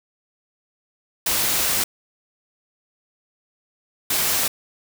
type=noise bursts at uneven times; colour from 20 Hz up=white; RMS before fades=-21 dBFS; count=2; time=1.26-1.84 / 4.1-4.48 s; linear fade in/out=5 ms; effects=none